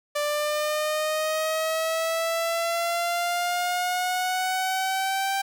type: exponential sweep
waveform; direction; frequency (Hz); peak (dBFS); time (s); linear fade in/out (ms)
sawtooth; up; 587.3 to 785; -20; 0.15-5.42; 10
effects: none